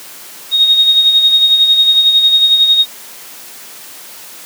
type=tone with tremolo; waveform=sine; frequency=3733 Hz; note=A#7; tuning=2 cents sharp; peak=-4 dBFS; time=0.51-2.86 s; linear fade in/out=50 ms; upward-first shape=sine; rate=11 Hz; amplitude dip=50%; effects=white hiss -33 dBFS RMS until 4.45 s + high-pass 200 Hz 12 dB/octave